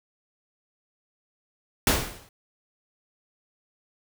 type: noise with exponential decay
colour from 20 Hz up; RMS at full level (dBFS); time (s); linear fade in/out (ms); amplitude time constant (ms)
pink; -17; 1.87-2.29; 2; 90
effects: none